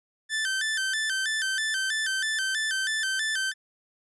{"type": "tone with vibrato", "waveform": "sawtooth", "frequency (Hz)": 1650, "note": "G#6", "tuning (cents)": -12, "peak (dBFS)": -22, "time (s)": [0.29, 3.54], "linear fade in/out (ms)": 50, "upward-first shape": "square", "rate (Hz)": 3.1, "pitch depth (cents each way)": 110, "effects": ["resampled to 24000 Hz"]}